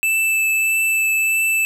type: tone with vibrato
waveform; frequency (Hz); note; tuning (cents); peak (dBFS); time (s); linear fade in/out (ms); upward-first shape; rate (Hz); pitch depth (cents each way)
square; 2637; E7; 0; -16; 0.03-1.65; 0; triangle; 1.6; 10
effects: none